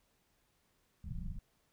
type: low-pass noise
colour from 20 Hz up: pink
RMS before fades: -41 dBFS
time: 1.04-1.39 s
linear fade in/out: 5 ms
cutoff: 210 Hz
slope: 96 dB/octave
effects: pink hiss -75 dBFS RMS until 1.72 s